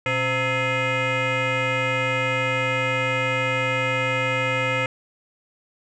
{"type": "tone with frequency modulation", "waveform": "sine", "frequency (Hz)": 1308, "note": "E6", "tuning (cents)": -14, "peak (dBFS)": -18, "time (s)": [0.06, 4.86], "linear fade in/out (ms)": 2, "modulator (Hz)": 395, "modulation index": 3.3, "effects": ["tanh soft clip ceiling -18 dBFS"]}